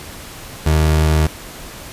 30% pulse tone, 77.6 Hz, D#2, 4 cents flat, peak -9 dBFS, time 0.66-1.27 s, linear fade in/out 5 ms, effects pink hiss -34 dBFS RMS until 1.92 s + resampled to 32000 Hz

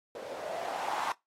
violet noise with low-pass filter sweep, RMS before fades -36 dBFS, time 0.15-1.12 s, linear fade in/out 2 ms, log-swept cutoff 480 to 1000 Hz, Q 4.8, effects noise-tail reverb RT60 0.2 s tail -23 dB re dry + AAC 48 kbps

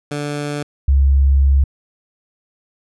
15% pulse / sine tone pair in turn, 146.2 / 68.56 Hz, D3 / C#2, -7 / -18 cents, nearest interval octave + minor second, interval 1311 cents, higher first, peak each -15 / -9 dBFS, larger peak second, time 0.11-0.63 / 0.88-1.64 s, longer second, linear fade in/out 5 ms, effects resampled to 24000 Hz

